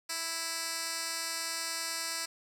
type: tone with band-pass filter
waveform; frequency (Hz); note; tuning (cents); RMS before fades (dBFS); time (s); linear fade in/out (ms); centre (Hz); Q
10% pulse; 329.6; E4; 0; -36; 0.09-2.26; 10; 6800; 1.1
effects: 10-bit